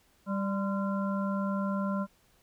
harmonic tone with a mistuned harmonic, 196.4 Hz, G3, 4 cents sharp, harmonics 1 / 3 / 5 / 7, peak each -29 / -37 / -38 / -40 dBFS, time 0.26-2.07 s, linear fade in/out 50 ms, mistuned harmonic 5, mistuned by +79 cents, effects pink hiss -66 dBFS RMS until 2.42 s

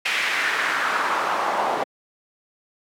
pink noise with band-pass filter sweep, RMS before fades -23 dBFS, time 0.05-1.84 s, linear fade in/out 10 ms, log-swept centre 2400 to 740 Hz, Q 2.2, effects high-pass 200 Hz 12 dB/octave

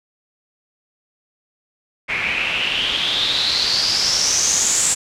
white noise with low-pass filter sweep, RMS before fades -19 dBFS, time 2.08-4.95 s, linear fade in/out 20 ms, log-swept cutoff 2200 to 7800 Hz, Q 7, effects none

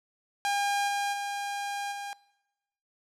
sawtooth tone with level steps, 807 Hz, G#5, 50 cents flat, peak -22 / -24 / -28 / -32 dBFS, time 0.45-2.13 s, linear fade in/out 0 ms, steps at 0.87 / 1.12 / 1.91 s, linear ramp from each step 20 ms, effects noise-tail reverb RT60 1.0 s tail -22 dB re dry + low-pass 10000 Hz 12 dB/octave

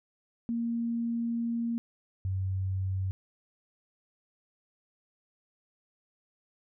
sine tone pair in turn, 233.1 / 94.89 Hz, A#3 / F#2, 0 / +44 cents, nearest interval octave + major third, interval 1556 cents, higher first, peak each -28 dBFS, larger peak neither, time 0.49-1.78 / 2.25-3.11 s, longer first, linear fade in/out 0 ms, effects none

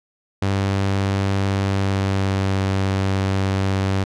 sawtooth tone with pitch glide, 97.9 to 96.55 Hz, G2 to G2, -2 to -26 cents, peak -14 dBFS, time 0.42-4.04 s, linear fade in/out 5 ms, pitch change -24 cents, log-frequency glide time 1.63-2.53 s, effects low-pass 6000 Hz 12 dB/octave

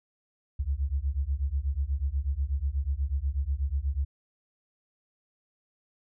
sine beating tone pair, 65.41 / 73.61 Hz, C2 / D2, 0 / +5 cents, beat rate 8.2 Hz, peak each -29 dBFS, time 0.59-4.05 s, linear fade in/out 10 ms, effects none

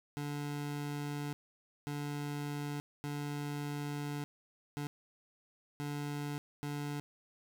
25% pulse tone bursts at uneven times, 145.5 Hz, D3, 16 cents flat, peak -33 dBFS, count 6, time 0.17-1.33 / 1.87-2.8 / 3.04-4.24 / 4.77-4.87 / 5.8-6.38 / 6.63-7 s, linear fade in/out 0 ms, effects none

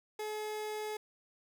30% pulse tone, 426.5 Hz, G#4, 46 cents sharp, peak -34 dBFS, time 0.19-0.97 s, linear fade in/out 5 ms, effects none

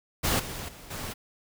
pink noise with level steps, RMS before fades -25 / -37 / -47 / -36 dBFS, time 0.23-1.14 s, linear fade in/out 20 ms, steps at 0.39 / 0.68 / 0.9 s, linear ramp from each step 10 ms, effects none

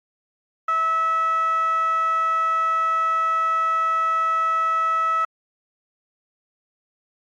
15% pulse tone with band-pass filter, 650 Hz, E5, 24 cents flat, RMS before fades -21 dBFS, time 0.68-5.25 s, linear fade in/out 5 ms, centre 1300 Hz, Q 5.5, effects AAC 64 kbps

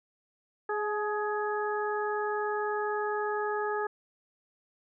harmonic tone with a mistuned harmonic, 418.1 Hz, G#4, 12 cents sharp, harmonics 1 / 2 / 3 / 4, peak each -31 / -34 / -36 / -37 dBFS, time 0.69-3.87 s, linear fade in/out 5 ms, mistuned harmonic 2, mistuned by +28 cents, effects none

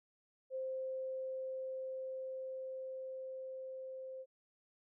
sine tone with level ramp, 523.3 Hz, C5, in tune, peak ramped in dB -37 to -44 dBFS, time 0.5-4.26 s, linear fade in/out 50 ms, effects none

